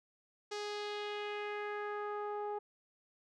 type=tone with low-pass filter sweep; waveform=sawtooth; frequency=415.3 Hz; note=G#4; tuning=in tune; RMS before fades=-40 dBFS; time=0.51-2.59 s; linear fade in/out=10 ms; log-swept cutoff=5600 to 840 Hz; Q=2; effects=none